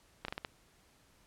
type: slowing click train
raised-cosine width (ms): 0.3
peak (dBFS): -21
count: 5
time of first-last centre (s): 0.25-0.449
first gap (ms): 33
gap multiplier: 1.28
effects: pink hiss -66 dBFS RMS until 1.26 s + low-pass 12000 Hz 12 dB/octave